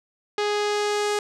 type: tone with low-pass filter sweep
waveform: sawtooth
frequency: 415.3 Hz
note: G#4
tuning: in tune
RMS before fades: -24 dBFS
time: 0.38-1.19 s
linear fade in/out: 2 ms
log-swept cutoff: 4700 to 8000 Hz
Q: 1.2
effects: none